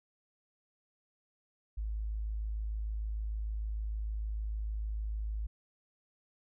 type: tone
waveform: sine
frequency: 53.3 Hz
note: G#1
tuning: 46 cents sharp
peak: -33 dBFS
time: 1.77-5.47 s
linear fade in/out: 10 ms
effects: none